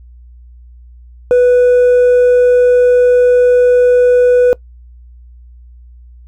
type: tone with hard clipping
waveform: triangle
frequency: 493.5 Hz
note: B4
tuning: 1 cent flat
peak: -4 dBFS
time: 1.31-4.53 s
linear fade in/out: 0 ms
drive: 1 dB
effects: noise-tail reverb RT60 0.1 s tail -21 dB re dry + added 60 Hz sine -35 dBFS peak until 6.27 s